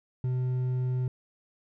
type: tone with hard clipping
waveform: triangle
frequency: 126.9 Hz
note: B2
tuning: 47 cents sharp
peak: -27 dBFS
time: 0.24-1.08 s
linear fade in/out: 2 ms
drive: 7 dB
effects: none